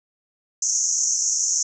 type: band-pass noise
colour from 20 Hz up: white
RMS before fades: -22 dBFS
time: 0.62-1.63 s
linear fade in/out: 5 ms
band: 5800 to 6900 Hz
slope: 96 dB/octave
effects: none